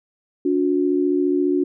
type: tone pair together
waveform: sine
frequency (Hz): 287.1 / 361.7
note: D4 / F#4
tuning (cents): -39 / -39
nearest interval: major third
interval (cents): 400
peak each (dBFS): -19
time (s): 0.45-1.64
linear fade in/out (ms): 5
effects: none